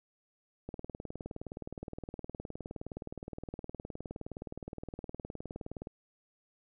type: click train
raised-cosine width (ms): 2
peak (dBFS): -27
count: 101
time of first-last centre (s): 0.69-5.871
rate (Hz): 19.3
effects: none